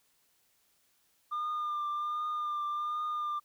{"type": "tone with vibrato", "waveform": "sine", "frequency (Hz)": 1203, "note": "D6", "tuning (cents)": 41, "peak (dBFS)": -29, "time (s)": [1.31, 3.4], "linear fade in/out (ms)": 20, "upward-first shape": "triangle", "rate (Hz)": 1.3, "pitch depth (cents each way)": 30, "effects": ["tanh soft clip ceiling -30 dBFS", "white hiss -71 dBFS RMS until 3.44 s"]}